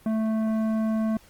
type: tone with tanh clipping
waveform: triangle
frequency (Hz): 220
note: A3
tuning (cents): 0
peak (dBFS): -24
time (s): 0.06-1.17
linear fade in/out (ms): 2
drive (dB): 16
effects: pink hiss -55 dBFS RMS until 1.29 s + Opus 24 kbps